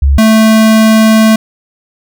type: tone pair in turn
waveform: sine / square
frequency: 69.3 / 220 Hz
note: C#2 / A3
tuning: 0 / 0 cents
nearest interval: octave + minor sixth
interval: 2000 cents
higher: second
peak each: -4 dBFS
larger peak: neither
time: 0.02-0.18 / 0.18-1.36 s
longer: second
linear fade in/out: 5 ms
effects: none